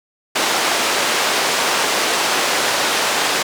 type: band-pass noise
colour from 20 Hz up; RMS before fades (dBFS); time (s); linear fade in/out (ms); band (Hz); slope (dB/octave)
pink; -18; 0.35-3.43; 10; 500 to 7500; 12
effects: none